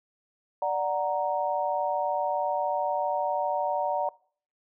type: chord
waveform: sine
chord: D augmented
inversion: none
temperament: equal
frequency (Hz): 587.3 / 740 / 932.3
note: D5 / F#5 / A#5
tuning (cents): 0 / 0 / 0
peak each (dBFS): -29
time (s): 0.62-4.09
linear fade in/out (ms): 2
effects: noise-tail reverb RT60 0.5 s tail -23 dB re dry